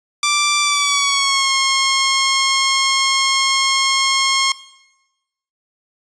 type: tone with pitch glide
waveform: 10% pulse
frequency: 1174.7 to 1077.2 Hz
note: D6 to C#6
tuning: 0 to -50 cents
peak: -6 dBFS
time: 0.23-4.52 s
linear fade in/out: 2 ms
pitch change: -150 cents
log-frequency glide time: 0.61-1.51 s
effects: noise-tail reverb RT60 1.0 s tail -18 dB re dry + resampled to 22050 Hz